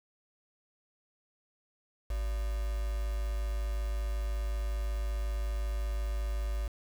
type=tone with quantisation; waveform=sine; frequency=52.7 Hz; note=G#1; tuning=26 cents sharp; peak=-30 dBFS; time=2.1-6.68 s; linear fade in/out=5 ms; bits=7; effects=none